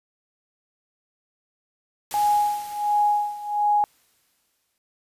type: noise with exponential decay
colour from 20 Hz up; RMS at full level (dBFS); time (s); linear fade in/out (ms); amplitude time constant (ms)
white; -34; 2.11-4.78; 1; 580
type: tone with tremolo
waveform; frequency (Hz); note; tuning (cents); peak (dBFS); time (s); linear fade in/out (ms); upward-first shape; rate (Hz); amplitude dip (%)
sine; 830.6; G#5; 0; -16; 2.14-3.84; 0; sine; 1.4; 85
effects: resampled to 32000 Hz